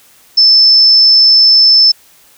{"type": "tone", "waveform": "sine", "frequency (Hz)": 5274, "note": "E8", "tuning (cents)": 0, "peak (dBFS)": -3, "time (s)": [0.37, 1.92], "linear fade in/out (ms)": 10, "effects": ["white hiss -45 dBFS RMS until 2.37 s"]}